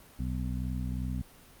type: harmonic tone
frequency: 62.7 Hz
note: B1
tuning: 27 cents sharp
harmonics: 1 / 2 / 3 / 4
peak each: -33 / -36 / -38 / -39 dBFS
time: 0.19-1.22 s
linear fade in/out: 5 ms
effects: pink hiss -55 dBFS RMS until 1.6 s + Opus 32 kbps